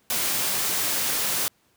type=noise; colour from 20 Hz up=white; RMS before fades=-25 dBFS; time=0.1-1.48 s; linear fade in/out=0 ms; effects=pink hiss -64 dBFS RMS until 1.76 s + high-pass 100 Hz 12 dB/octave